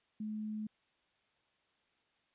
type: tone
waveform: sine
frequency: 214.4 Hz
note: A3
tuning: 45 cents flat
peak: -37 dBFS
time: 0.2-0.67 s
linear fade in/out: 5 ms
effects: white hiss -75 dBFS RMS until 2.34 s + resampled to 8000 Hz